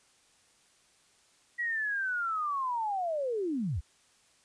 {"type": "linear sweep", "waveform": "sine", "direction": "down", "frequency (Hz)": [1939, 57.5], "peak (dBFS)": -29, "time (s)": [1.58, 3.81], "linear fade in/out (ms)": 20, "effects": ["white hiss -65 dBFS RMS until 4.44 s", "resampled to 22050 Hz"]}